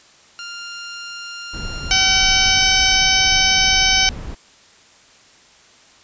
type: tone with pitch glide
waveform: 15% pulse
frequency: 1396.9 to 1488.5 Hz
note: F6 to F#6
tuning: 0 to +10 cents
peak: -23 dBFS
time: 0.39-2.95 s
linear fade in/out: 0 ms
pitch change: +110 cents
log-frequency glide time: 2.47-2.63 s
type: noise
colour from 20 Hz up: brown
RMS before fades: -28 dBFS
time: 1.53-4.35 s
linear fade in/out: 10 ms
type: harmonic tone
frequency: 762 Hz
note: G5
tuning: 49 cents flat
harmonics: 1 / 2 / 3 / 4 / 5 / 6 / 7 / 8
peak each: -24 / -23 / -19 / -19 / -24 / -24 / -19 / -21 dBFS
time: 1.91-4.09 s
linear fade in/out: 0 ms
effects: white hiss -49 dBFS RMS until 6.03 s + resampled to 16000 Hz